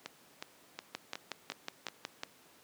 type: two click trains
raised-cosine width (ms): 0.2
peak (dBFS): -19 / -22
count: 8 / 6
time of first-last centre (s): 0.95-2.234 / 0.06-1.885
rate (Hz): 5.45 / 2.74
effects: pink hiss -61 dBFS RMS until 2.63 s + high-pass 200 Hz 12 dB/octave